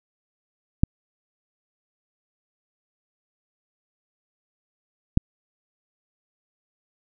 clicks, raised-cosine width 5 ms, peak -3 dBFS, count 2, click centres 0.835 / 5.174 s, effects none

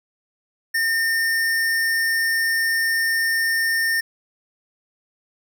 square tone, 1816 Hz, A#6, 46 cents flat, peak -19 dBFS, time 0.74-4.01 s, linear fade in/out 10 ms, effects none

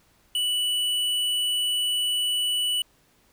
sine tone with hard clipping, 2960 Hz, F#7, in tune, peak -24 dBFS, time 0.35-2.82 s, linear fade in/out 2 ms, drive 10 dB, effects pink hiss -62 dBFS RMS until 3.32 s

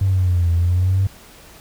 triangle exponential two-way sweep, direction down then up, 98 to 84.1 to 98 Hz, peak -10 dBFS, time 0.01-1.07 s, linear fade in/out 5 ms, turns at 0.52 s, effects tanh soft clip ceiling -11 dBFS + pink hiss -44 dBFS RMS until 1.6 s

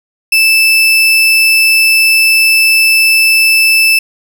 35% pulse tone, 2637 Hz, E7, in tune, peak -4 dBFS, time 0.32-3.99 s, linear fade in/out 5 ms, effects none

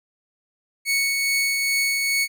sawtooth tone with tremolo, 2217 Hz, C#7, in tune, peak -15 dBFS, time 0.85-2.28 s, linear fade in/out 50 ms, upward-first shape triangle, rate 2.4 Hz, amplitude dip 30%, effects none

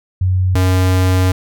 sine / square tone pair in turn, 92.5 / 92.5 Hz, F#2 / F#2, 0 / 0 cents, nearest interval unison, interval 0 cents, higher neither, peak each -11 dBFS, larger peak neither, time 0.21-0.55 / 0.55-1.32 s, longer second, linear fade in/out 5 ms, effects none

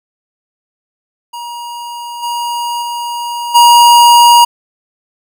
square tone with level steps, 951 Hz, A#5, 34 cents sharp, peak -23 / -16 / -18 / -3 dBFS, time 1.33-4.45 s, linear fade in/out 10 ms, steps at 2.22 / 2.81 / 3.54 s, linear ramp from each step 20 ms, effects none

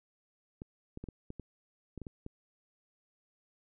clicks, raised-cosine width 3 ms, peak -29 dBFS, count 10, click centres 0.619 / 0.974 / 1.04 / 1.087 / 1.304 / 1.397 / 1.977 / 2.017 / 2.068 / 2.264 s, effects none

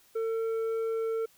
sine tone with tanh clipping, 450.2 Hz, A4, 40 cents sharp, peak -29 dBFS, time 0.15-1.26 s, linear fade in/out 10 ms, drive 6 dB, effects white hiss -62 dBFS RMS until 1.37 s

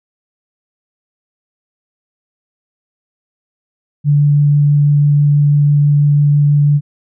sine tone with vibrato, 145.6 Hz, D3, 15 cents flat, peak -7 dBFS, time 4.04-6.81 s, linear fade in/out 50 ms, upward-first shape triangle, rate 6.1 Hz, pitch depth 8 cents each way, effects none

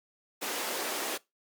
pink high-pass noise, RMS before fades -34 dBFS, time 0.41-1.18 s, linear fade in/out 20 ms, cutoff 300 Hz, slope 24 dB/octave, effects noise-tail reverb RT60 0.2 s tail -21 dB re dry + Opus 48 kbps

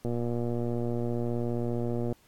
click train, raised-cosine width 2 ms, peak -19 dBFS, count 248, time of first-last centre 0.05-2.126 s, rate 119 Hz, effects pink hiss -63 dBFS RMS until 2.27 s + AAC 64 kbps

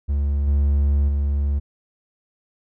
triangle tone with level steps, 71.1 Hz, C#2, 45 cents sharp, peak -16 / -13 / -16 dBFS, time 0.08-1.6 s, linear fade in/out 20 ms, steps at 0.47 / 1.08 s, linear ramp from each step 10 ms, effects none

